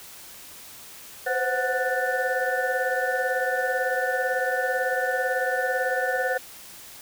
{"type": "tone cluster", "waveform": "sine", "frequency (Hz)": [508, 526, 738, 1478, 1773], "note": ["B4", "C5", "F#5", "F#6", "A6"], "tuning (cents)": [49, 9, -5, -2, 13], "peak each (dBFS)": -29, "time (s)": [1.26, 6.38], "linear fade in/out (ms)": 10, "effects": ["white hiss -44 dBFS RMS until 7.01 s"]}